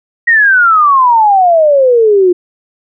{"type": "exponential sweep", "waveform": "sine", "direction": "down", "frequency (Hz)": [1908, 349.2], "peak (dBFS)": -4, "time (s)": [0.27, 2.33], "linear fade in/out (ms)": 10, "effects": []}